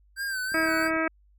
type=tone with vibrato; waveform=square; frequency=1558 Hz; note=G6; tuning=11 cents flat; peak=-29 dBFS; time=0.16-0.91 s; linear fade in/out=50 ms; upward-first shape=sine; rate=2.9 Hz; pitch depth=67 cents each way
type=click train; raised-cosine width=3 ms; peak=-35 dBFS; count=17; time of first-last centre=0.52-0.964 s; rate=36 Hz
type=harmonic tone; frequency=321.8 Hz; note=E4; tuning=42 cents flat; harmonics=1 / 2 / 3 / 4 / 5 / 6 / 7 / 8; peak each=-28 / -30 / -39 / -31 / -31 / -35 / -33 / -42 dBFS; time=0.54-1.08 s; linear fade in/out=5 ms
effects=added 50 Hz sine -57 dBFS peak until 1.38 s